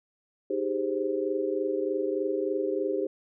sine chord, Ab major seventh, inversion second, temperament equal, 311.1 / 392 / 415.3 / 523.3 Hz, Eb4 / G4 / Ab4 / C5, 0 / 0 / 0 / 0 cents, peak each -33 / -29 / -33 / -32 dBFS, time 0.5-3.07 s, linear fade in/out 5 ms, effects none

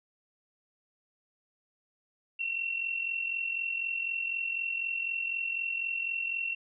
sine tone pair together, 2683 / 2727 Hz, E7 / F7, +30 / -42 cents, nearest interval unison, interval 28 cents, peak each -37 / -31 dBFS, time 2.39-6.55 s, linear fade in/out 10 ms, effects none

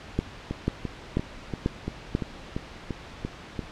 two click trains, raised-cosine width 3 ms, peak -10 / -16 dBFS, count 5 / 10, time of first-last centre 0.19-2.151 / 0.51-3.592 s, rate 2.04 / 2.92 Hz, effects pink hiss -43 dBFS RMS until 3.71 s + low-pass 4000 Hz 12 dB/octave

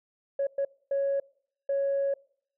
sine tone bursts at uneven times, 554.4 Hz, C#5, in tune, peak -23 dBFS, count 4, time 0.39-0.47 / 0.58-0.65 / 0.91-1.2 / 1.69-2.14 s, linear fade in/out 5 ms, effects noise-tail reverb RT60 0.6 s tail -24 dB re dry + tanh soft clip ceiling -21 dBFS

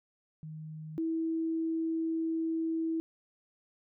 sine tone pair in turn, 156 / 325.2 Hz, D#3 / E4, +5 / -23 cents, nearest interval octave + minor second, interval 1272 cents, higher second, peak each -40 / -29 dBFS, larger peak second, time 0.43-0.98 / 0.98-3 s, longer second, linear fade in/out 0 ms, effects none

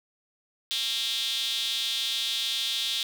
square tone with high-pass filter, 123.4 Hz, B2, 1 cent flat, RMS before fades -29 dBFS, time 0.71-3.03 s, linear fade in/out 0 ms, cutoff 3500 Hz, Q 6.2, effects none

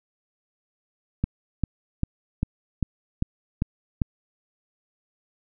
click train, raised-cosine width 5 ms, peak -10 dBFS, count 8, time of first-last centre 1.24-4.018 s, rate 2.52 Hz, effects none

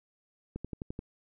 click train, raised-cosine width 3 ms, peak -24 dBFS, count 6, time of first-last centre 0.56-0.991 s, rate 11.6 Hz, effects none

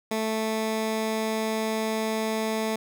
15% pulse tone, 220 Hz, A3, in tune, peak -19 dBFS, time 0.11-2.76 s, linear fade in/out 5 ms, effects none

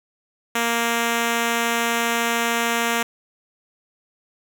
5% pulse tone, 233.1 Hz, A#3, in tune, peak -8 dBFS, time 0.55-3.03 s, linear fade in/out 5 ms, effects none

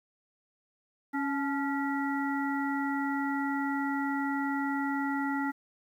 harmonic tone with a mistuned harmonic, 277.2 Hz, C#4, in tune, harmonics 1 / 3 / 5 / 7, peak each -30 / -35 / -37 / -38 dBFS, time 1.13-5.52 s, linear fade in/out 20 ms, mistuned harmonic 3, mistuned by +55 cents, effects 10-bit

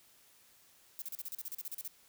violet noise bursts, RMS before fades -41 dBFS, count 14, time 0.99-1.877 s, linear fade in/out 0 ms, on 29 ms, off 37 ms, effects white hiss -64 dBFS RMS until 2.08 s

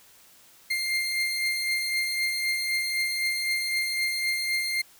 30% pulse beating tone pair, 2109 / 2112.9 Hz, C7 / C7, +13 / +16 cents, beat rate 3.9 Hz, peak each -23 / -31 dBFS, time 0.7-4.82 s, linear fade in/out 10 ms, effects white hiss -55 dBFS RMS until 4.99 s

